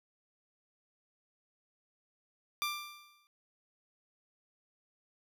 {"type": "tone with exponential decay", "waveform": "15% pulse", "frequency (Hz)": 1184, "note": "D6", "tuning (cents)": 14, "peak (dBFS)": -24, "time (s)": [2.62, 3.27], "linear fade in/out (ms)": 0, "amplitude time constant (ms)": 140, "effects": []}